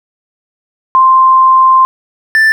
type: tone pair in turn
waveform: sine / triangle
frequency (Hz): 1046.5 / 1768.1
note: C6 / A6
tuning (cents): 0 / +8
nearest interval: major sixth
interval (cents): 908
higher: second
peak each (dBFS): -3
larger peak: neither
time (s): 0.95-1.85 / 2.35-2.52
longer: first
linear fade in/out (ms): 0
effects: none